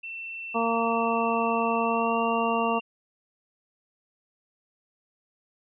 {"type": "tone with pitch glide", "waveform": "sine", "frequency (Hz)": [2688, 2767], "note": ["E7", "F7"], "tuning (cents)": [33, -17], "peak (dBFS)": -34, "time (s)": [0.03, 2.81], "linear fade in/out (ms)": 10, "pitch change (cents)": 50, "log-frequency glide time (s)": [1.83, 2.19]}
{"type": "harmonic tone", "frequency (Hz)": 229.8, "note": "A#3", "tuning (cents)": -25, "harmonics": [1, 2, 3, 4, 5], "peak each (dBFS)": [-29, -29, -29, -29, -29], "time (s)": [0.54, 2.8], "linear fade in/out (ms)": 20}
{"effects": []}